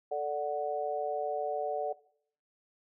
sine chord, D major, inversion second, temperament equal, 440 / 587.3 / 740 Hz, A4 / D5 / F#5, 0 / 0 / 0 cents, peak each -36 / -34 / -34 dBFS, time 0.11-1.93 s, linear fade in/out 10 ms, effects noise-tail reverb RT60 0.6 s tail -19 dB re dry

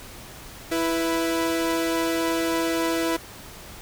sawtooth tone pair together, 330.3 / 493.7 Hz, E4 / B4, +4 / -1 cents, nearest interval perfect fifth, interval 695 cents, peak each -19 / -25 dBFS, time 0.71-3.17 s, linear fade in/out 10 ms, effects pink hiss -42 dBFS RMS until 3.81 s

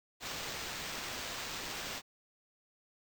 violet noise with sample-and-hold, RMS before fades -41 dBFS, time 0.2-2.02 s, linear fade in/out 50 ms, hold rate 11025 Hz, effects none

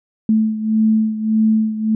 sine beating tone pair, 218.3 / 220 Hz, A3 / A3, -13 / 0 cents, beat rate 1.7 Hz, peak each -14 / -19 dBFS, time 0.29-1.95 s, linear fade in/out 2 ms, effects none

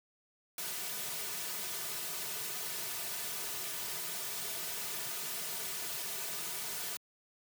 white noise with comb filter, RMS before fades -39 dBFS, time 0.58-6.97 s, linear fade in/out 2 ms, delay 3.7 ms, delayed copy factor -0.95, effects high-pass 150 Hz 12 dB/octave

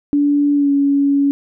sine tone with pitch glide, 288.4 to 281 Hz, D4 to C#4, -31 to +24 cents, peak -11 dBFS, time 0.13-1.31 s, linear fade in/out 0 ms, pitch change -45 cents, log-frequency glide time 0.54-0.71 s, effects none

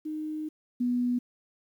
sine tone pair in turn, 308.5 / 245.3 Hz, D#4 / B3, -15 / -12 cents, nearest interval major third, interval 397 cents, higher first, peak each -31 / -24 dBFS, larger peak second, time 0.05-0.49 / 0.8-1.19 s, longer first, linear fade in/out 10 ms, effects 10-bit

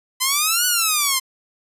5% pulse exponential two-way sweep, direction up then down, 1015 to 1490 to 1032 Hz, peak -5 dBFS, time 0.2-1.2 s, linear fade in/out 20 ms, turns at 0.66 s, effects resampled to 32000 Hz

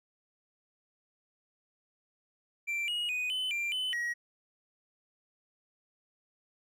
triangle tone with pitch steps, 2351 / 2888 / 2488 / 3029 / 2373 / 3024 / 1903 Hz, D7 / F#7 / D#7 / F#7 / D7 / F#7 / A#6, +1 / -43 / -1 / +40 / +17 / +37 / +35 cents, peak -29 dBFS, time 2.67-4.14 s, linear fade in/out 20 ms, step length 210 ms, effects none

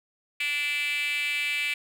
5% pulse tone with high-pass filter, 291.5 Hz, D4, 13 cents flat, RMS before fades -28 dBFS, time 0.4-1.74 s, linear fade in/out 5 ms, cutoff 2400 Hz, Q 7.1, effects none

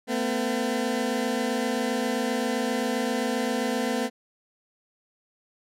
20% pulse tone pair together, 225.3 / 252.9 Hz, A3 / B3, +41 / +41 cents, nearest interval major second, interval 200 cents, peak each -23 / -22 dBFS, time 0.07-4.1 s, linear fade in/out 50 ms, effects low-pass 12000 Hz 12 dB/octave

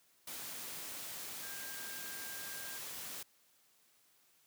sine tone in noise, 1600 Hz, G6, 35 cents sharp, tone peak -50 dBFS, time 1.43-2.78 s, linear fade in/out 5 ms, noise white, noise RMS -45 dBFS, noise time 0.27-3.23 s, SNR -8 dB, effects white hiss -70 dBFS RMS until 4.46 s + high-pass 100 Hz 12 dB/octave

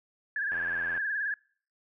sine tone with vibrato, 1657 Hz, G#6, 4 cents flat, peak -28 dBFS, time 0.36-1.34 s, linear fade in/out 2 ms, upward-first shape sine, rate 19 Hz, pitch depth 81 cents each way
click train, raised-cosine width 0.5 ms, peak -28 dBFS, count 40, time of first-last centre 0.52-0.976 s, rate 85.5 Hz
effects noise-tail reverb RT60 0.5 s tail -25 dB re dry

